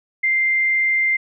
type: tone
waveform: sine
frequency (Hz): 2093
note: C7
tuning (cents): 0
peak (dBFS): -15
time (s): 0.23-1.17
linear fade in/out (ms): 10
effects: none